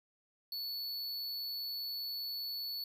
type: tone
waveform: square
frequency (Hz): 4435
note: C#8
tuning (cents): 0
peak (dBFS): -38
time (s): 0.52-2.84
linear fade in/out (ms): 2
effects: 12-bit